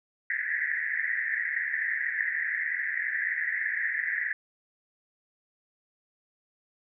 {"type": "band-pass noise", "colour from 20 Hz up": "pink", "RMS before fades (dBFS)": -30, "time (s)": [0.3, 4.33], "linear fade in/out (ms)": 2, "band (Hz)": [1700, 2000], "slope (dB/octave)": 96, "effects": []}